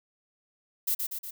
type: noise with echo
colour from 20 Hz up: violet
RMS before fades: -27 dBFS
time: 0.87-0.95 s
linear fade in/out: 10 ms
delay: 120 ms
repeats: 3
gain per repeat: -4 dB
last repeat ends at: 1.31 s
effects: none